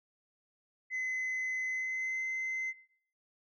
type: tone with pitch glide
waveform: sine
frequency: 2036 to 2061 Hz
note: C7 to C7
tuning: -48 to -27 cents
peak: -30 dBFS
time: 0.9-2.74 s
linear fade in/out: 50 ms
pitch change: +21 cents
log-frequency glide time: 1.68-2.23 s
effects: noise-tail reverb RT60 0.6 s tail -20 dB re dry + tanh soft clip ceiling -31 dBFS